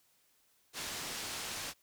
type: low-pass noise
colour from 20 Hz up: white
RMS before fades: -41 dBFS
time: 0.73-1.74 s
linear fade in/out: 50 ms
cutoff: 7000 Hz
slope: 12 dB/octave
effects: white hiss -71 dBFS RMS until 1.82 s